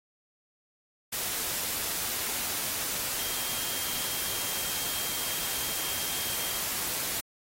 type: tone in noise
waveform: sine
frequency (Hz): 3219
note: G7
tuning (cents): +45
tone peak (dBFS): -41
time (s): 3.19-6.61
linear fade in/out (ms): 10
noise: white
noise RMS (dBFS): -32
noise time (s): 1.12-7.21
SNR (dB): -12
effects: AAC 48 kbps